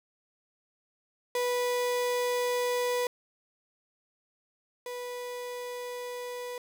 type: tone pair in turn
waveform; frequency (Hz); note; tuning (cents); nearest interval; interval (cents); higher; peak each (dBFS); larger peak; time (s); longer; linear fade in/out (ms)
35% pulse; 491.4 / 491.4; B4 / B4; -9 / -9; unison; 0; neither; -25 / -34; first; 1.35-3.07 / 4.86-6.58; neither; 2
effects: 10-bit